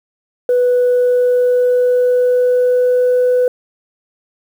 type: tone with pitch glide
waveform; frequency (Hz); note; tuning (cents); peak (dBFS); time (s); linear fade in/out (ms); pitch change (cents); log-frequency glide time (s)
sine; 493.9 to 498.5; B4 to B4; 0 to +16; -8; 0.49-3.48; 2; +16; 0.85-3.19
effects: tanh soft clip ceiling -7 dBFS + 7-bit